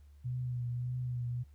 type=tone with vibrato; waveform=sine; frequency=123.47 Hz; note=B2; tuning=in tune; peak=-33 dBFS; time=0.24-1.44 s; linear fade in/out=20 ms; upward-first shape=triangle; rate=1.7 Hz; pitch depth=40 cents each way; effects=added 72 Hz sine -54 dBFS peak until 1.54 s + pink hiss -75 dBFS RMS until 1.54 s